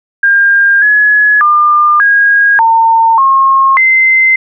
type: tone with pitch steps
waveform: sine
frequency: 1606 / 1691 / 1201 / 1637 / 907 / 1078 / 2070 Hz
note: G6 / G#6 / D6 / G#6 / A#5 / C#6 / C7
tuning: +41 / +31 / +38 / -25 / -48 / -49 / -19 cents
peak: -4 dBFS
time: 0.23-4.36 s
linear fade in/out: 5 ms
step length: 590 ms
effects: none

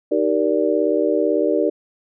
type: chord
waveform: sine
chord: Eb major seventh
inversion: none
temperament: just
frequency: 311.1 / 388.9 / 466.7 / 583.4 Hz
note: Eb4 / G4 / Bb4 / D5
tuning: 0 / -14 / +2 / -12 cents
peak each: -21 dBFS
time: 0.11-1.7 s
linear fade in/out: 10 ms
effects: none

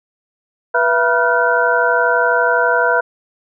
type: tone cluster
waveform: sine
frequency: 489.3 / 670 / 971 / 1408 / 1520 Hz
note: B4 / E5 / B5 / F6 / F#6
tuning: -16 / +28 / -30 / +14 / +46 cents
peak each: -18 dBFS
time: 0.74-3.01 s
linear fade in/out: 10 ms
effects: none

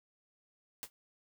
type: noise with exponential decay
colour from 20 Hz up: white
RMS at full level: -37 dBFS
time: 0.83-0.9 s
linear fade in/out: 0 ms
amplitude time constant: 15 ms
effects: none

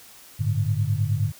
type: chord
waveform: sine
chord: G suspended second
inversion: none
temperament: equal with one note detuned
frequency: 100.52 / 110 / 146.83 Hz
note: G2 / A2 / D3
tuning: +44 / 0 / 0 cents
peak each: -24 / -24 / -27 dBFS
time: 0.39-1.32 s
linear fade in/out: 20 ms
effects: white hiss -48 dBFS RMS until 1.39 s

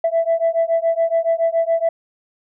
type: beating tone pair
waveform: sine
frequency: 659.3 / 666.4 Hz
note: E5 / E5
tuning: 0 / +19 cents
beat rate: 7.1 Hz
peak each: -17 dBFS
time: 0.04-1.89 s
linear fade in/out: 5 ms
effects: tanh soft clip ceiling -10 dBFS

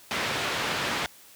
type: low-pass noise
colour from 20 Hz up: white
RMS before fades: -29 dBFS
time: 0.11-1.06 s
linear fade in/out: 0 ms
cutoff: 2900 Hz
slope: 12 dB/octave
effects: white hiss -52 dBFS RMS until 1.35 s + high-pass 80 Hz 12 dB/octave

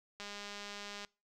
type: click train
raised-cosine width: 0.2 ms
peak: -28 dBFS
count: 174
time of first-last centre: 0.2-1.048 s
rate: 204 Hz
effects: noise-tail reverb RT60 0.3 s tail -24 dB re dry

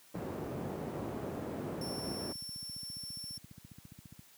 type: low-pass noise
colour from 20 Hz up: white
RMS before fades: -39 dBFS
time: 0.14-2.33 s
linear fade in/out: 10 ms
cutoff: 440 Hz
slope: 12 dB/octave
type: tone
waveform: sawtooth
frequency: 5420 Hz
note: E8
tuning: 47 cents sharp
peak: -39 dBFS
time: 1.81-3.38 s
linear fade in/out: 5 ms
type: click train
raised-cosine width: 5 ms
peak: -36 dBFS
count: 30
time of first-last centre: 2.22-4.193 s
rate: 14.7 Hz
effects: white hiss -61 dBFS RMS until 4.37 s + high-pass 100 Hz 12 dB/octave

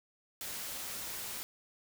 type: noise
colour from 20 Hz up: white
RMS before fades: -41 dBFS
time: 0.41-1.43 s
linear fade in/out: 0 ms
effects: none

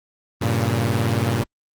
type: chord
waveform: sawtooth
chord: G diminished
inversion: none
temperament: equal with one note detuned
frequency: 98.34 / 116.54 / 138.59 Hz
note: G2 / Bb2 / Db3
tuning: +6 / 0 / 0 cents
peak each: -19 / -17 / -22 dBFS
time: 0.41-1.44 s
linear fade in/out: 10 ms
effects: Opus 24 kbps

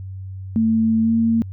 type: tone with pitch glide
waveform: sine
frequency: 223.3 to 227.7 Hz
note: A3 to A#3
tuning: +26 to -40 cents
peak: -14 dBFS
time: 0.56-1.42 s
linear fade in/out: 0 ms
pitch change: +34 cents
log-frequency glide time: 1.03-1.12 s
effects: added 95 Hz sine -29 dBFS peak until 1.52 s

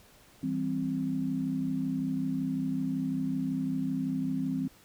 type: chord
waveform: sine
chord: C major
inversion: first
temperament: just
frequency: 163.52 / 196.22 / 261.6 Hz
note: E3 / G3 / C4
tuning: -14 / +2 / 0 cents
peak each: -35 / -35 / -30 dBFS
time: 0.43-4.68 s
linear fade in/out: 5 ms
effects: pink hiss -58 dBFS RMS until 4.84 s

